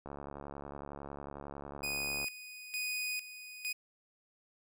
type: click train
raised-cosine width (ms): 1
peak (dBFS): -30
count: 156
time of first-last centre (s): 0.06-2.243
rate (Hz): 71
type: tone with tremolo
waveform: sawtooth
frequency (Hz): 2485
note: D#7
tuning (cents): -3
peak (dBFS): -31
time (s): 1.83-3.73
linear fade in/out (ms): 10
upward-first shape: square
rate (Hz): 1.1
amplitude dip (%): 75
effects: none